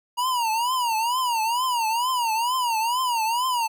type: tone with vibrato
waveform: square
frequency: 951 Hz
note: A#5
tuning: 34 cents sharp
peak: -22 dBFS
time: 0.17-3.68 s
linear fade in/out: 20 ms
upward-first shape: triangle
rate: 2.2 Hz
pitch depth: 170 cents each way
effects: none